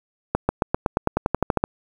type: accelerating click train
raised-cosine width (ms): 1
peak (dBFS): -4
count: 14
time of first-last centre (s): 0.35-1.639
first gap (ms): 140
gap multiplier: 0.94
effects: 7-bit